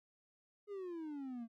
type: exponential sweep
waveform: triangle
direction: down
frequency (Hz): 419.4 to 224.3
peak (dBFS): -40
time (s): 0.67-1.48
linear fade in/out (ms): 50
effects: none